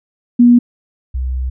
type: tone pair in turn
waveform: sine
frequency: 241.2 / 63.89 Hz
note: B3 / C2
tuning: -41 / -41 cents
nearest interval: octave + major seventh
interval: 2300 cents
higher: first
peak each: -4 / -16 dBFS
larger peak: first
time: 0.39-0.59 / 1.14-1.5 s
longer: second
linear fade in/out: 10 ms
effects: none